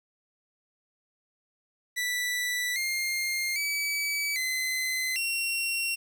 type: tone with pitch steps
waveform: sawtooth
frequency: 1972 / 2118 / 2290 / 2043 / 2736 Hz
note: B6 / C7 / D7 / C7 / F7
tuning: -3 / +21 / -44 / -42 / -36 cents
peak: -24 dBFS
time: 1.96-5.96 s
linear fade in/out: 20 ms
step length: 800 ms
effects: 10-bit